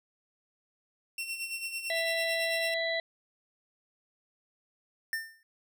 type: tone with tremolo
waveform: sawtooth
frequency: 2714 Hz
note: E7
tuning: 50 cents sharp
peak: -29 dBFS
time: 1.18-2.74 s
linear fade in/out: 2 ms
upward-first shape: sine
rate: 9 Hz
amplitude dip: 60%
type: harmonic tone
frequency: 661 Hz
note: E5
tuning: 5 cents sharp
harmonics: 1 / 3 / 5 / 6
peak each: -32 / -32 / -45 / -36 dBFS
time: 1.9-3 s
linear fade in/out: 2 ms
type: tone with exponential decay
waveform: square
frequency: 1800 Hz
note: A6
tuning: 39 cents sharp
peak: -28 dBFS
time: 5.13-5.43 s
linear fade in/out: 1 ms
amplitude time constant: 64 ms
effects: none